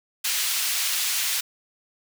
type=high-pass noise; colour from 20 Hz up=pink; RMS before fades=-25 dBFS; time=0.24-1.41 s; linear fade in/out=10 ms; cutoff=2600 Hz; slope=12 dB/octave; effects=none